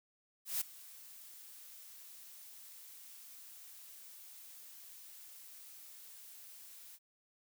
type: noise with ADSR envelope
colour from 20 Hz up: blue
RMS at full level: -34 dBFS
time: 0.45-6.99 s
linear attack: 160 ms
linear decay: 10 ms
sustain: -20 dB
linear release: 46 ms
effects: none